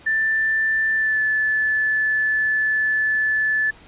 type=tone with pitch glide; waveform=sine; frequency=1770 to 1738.6 Hz; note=A6 to A6; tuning=+10 to -21 cents; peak=-17 dBFS; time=0.06-3.71 s; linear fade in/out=10 ms; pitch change=-31 cents; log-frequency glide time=0.95-1.21 s; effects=pink hiss -47 dBFS RMS until 3.87 s + resampled to 8000 Hz